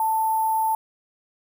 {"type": "tone with sample-and-hold", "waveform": "sine", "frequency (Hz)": 884, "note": "A5", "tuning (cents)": 8, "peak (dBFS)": -19, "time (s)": [0, 0.75], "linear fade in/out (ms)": 2, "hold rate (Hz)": 11025, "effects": []}